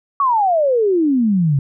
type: exponential sweep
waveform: sine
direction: down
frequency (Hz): 1148 to 132.8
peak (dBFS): -12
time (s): 0.2-1.59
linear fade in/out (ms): 2
effects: none